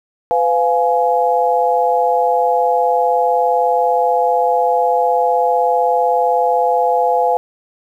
sine chord, F diminished, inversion second, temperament just, 502.9 / 698.5 / 838.1 Hz, Cb5 / F5 / Ab5, +31 / 0 / +16 cents, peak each -16 dBFS, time 0.31-7.37 s, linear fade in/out 0 ms, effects 8-bit

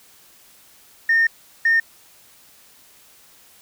sine tone bursts at uneven times, 1825 Hz, A#6, 37 cents flat, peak -12 dBFS, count 2, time 1.09-1.27 / 1.65-1.8 s, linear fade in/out 5 ms, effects tanh soft clip ceiling -10 dBFS + white hiss -51 dBFS RMS until 3.61 s

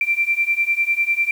sine beating tone pair, 2349 / 2359 Hz, D7 / D7, 0 / +7 cents, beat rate 10 Hz, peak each -20 / -19 dBFS, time 0.01-1.31 s, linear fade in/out 2 ms, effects 7-bit

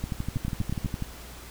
two click trains, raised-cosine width 5 ms, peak -17 / -16 dBFS, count 13 / 5, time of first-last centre 0.04-1.024 / 0.36-0.847 s, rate 12.2 / 8.21 Hz, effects added 60 Hz sine -45 dBFS peak until 1.5 s + pink hiss -45 dBFS RMS until 1.5 s

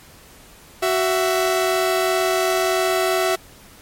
sawtooth tone pair together, 373.5 / 664.1 Hz, F#4 / E5, +16 / +13 cents, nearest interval minor seventh, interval 997 cents, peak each -16 dBFS, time 0.82-3.36 s, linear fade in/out 10 ms, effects pink hiss -46 dBFS RMS until 3.81 s + MP3 64 kbps

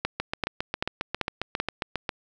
two click trains, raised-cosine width 0.3 ms, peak -11 / -9 dBFS, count 15 / 5, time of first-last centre 0.2-2.092 / 0.05-1.6 s, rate 7.4 / 2.58 Hz, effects none

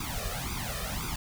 pink noise with flanger, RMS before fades -34 dBFS, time 0-1.16 s, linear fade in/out 5 ms, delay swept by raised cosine 0.82 to 1.68 ms, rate 1.9 Hz, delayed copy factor +0.95, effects none

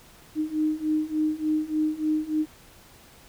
sine beating tone pair, 306.8 / 310.2 Hz, D#4 / D#4, -24 / -5 cents, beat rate 3.4 Hz, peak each -27 / -25 dBFS, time 0.35-2.46 s, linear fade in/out 50 ms, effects pink hiss -52 dBFS RMS until 3.28 s

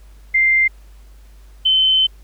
sine tone pair in turn, 2093 / 3067 Hz, C7 / G7, 0 / -38 cents, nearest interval perfect fifth, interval 662 cents, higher second, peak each -11 dBFS, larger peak neither, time 0.34-0.68 / 1.65-2.07 s, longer second, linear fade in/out 10 ms, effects added 50 Hz sine -40 dBFS peak until 2.23 s + pink hiss -55 dBFS RMS until 2.23 s

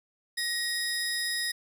30% pulse tone pair together, 1888 / 5040 Hz, A#6 / D#8, +22 / +21 cents, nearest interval octave + perfect fourth, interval 1699 cents, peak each -28 dBFS, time 0.37-1.52 s, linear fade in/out 10 ms, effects none

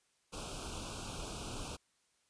pink band-stop noise, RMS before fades -43 dBFS, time 0.32-1.77 s, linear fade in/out 20 ms, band 1500 to 2400 Hz, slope 96 dB/octave, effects white hiss -75 dBFS RMS until 2.29 s + resampled to 22050 Hz

